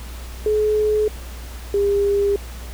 sine tone pair in turn, 426 / 402.9 Hz, G#4 / G4, +44 / +48 cents, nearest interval minor second, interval 96 cents, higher first, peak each -15 dBFS, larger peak neither, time 0.46-1.08 / 1.74-2.36 s, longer neither, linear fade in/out 2 ms, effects added 60 Hz sine -31 dBFS peak until 2.73 s + pink hiss -40 dBFS RMS until 2.73 s

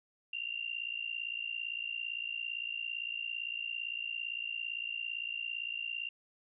sine tone with amplitude modulation, 2778 Hz, F7, 10 cents flat, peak -32 dBFS, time 0.33-6.09 s, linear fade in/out 5 ms, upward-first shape sine, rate 57.7 Hz, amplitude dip 85%, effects none

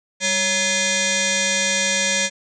sine tone with frequency modulation, 2059 Hz, C7, 28 cents flat, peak -17 dBFS, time 0.2-2.3 s, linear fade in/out 50 ms, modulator 752 Hz, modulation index 7.1, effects none

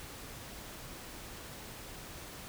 silence, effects pink hiss -47 dBFS RMS until 2.48 s

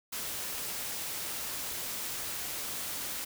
white noise, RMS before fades -37 dBFS, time 0.12-3.25 s, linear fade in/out 10 ms, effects none

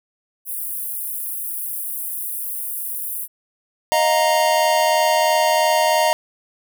pink high-pass noise, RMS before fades -27 dBFS, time 0.45-3.28 s, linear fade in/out 50 ms, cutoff 10000 Hz, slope 48 dB/octave
square chord, Eb suspended second, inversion none, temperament equal with one note detuned, 622.3 / 705.3 / 932.3 Hz, Eb5 / F5 / Bb5, 0 / +17 / 0 cents, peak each -19 / -22 / -19 dBFS, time 3.92-6.13 s, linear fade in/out 0 ms
effects none

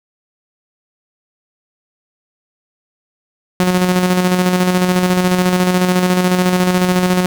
sawtooth tone with tremolo, 181.7 Hz, F#3, 31 cents flat, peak -6 dBFS, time 3.6-7.26 s, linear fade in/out 0 ms, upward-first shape square, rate 14 Hz, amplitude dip 40%, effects none

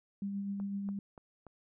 sine tone with tremolo, 199.2 Hz, G3, 28 cents sharp, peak -33 dBFS, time 0.22-0.99 s, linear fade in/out 2 ms, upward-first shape sine, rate 7.9 Hz, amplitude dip 30%
click train, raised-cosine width 1 ms, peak -36 dBFS, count 4, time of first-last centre 0.6-1.467 s, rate 3.46 Hz
effects none

